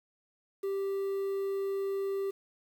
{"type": "tone with quantisation", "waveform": "triangle", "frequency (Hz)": 392, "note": "G4", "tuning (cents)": 0, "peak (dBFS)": -28, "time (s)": [0.63, 2.31], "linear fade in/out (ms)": 10, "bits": 9, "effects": []}